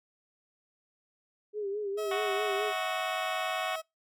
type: tone with vibrato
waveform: sine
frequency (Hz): 407.8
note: G#4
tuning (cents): -32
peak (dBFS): -31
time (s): 1.53-2.73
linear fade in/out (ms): 50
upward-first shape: sine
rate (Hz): 4.7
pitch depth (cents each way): 69
type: tone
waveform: 30% pulse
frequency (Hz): 642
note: E5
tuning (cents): -46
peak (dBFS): -33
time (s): 1.97-3.82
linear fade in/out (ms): 20
type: harmonic tone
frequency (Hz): 370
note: F#4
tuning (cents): 0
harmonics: 2 / 3 / 4 / 5 / 6 / 7 / 8 / 9 / 10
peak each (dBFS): -35 / -37 / -42 / -42 / -41 / -42 / -45 / -44 / -46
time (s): 2.11-3.76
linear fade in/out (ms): 5
effects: noise-tail reverb RT60 0.2 s tail -25 dB re dry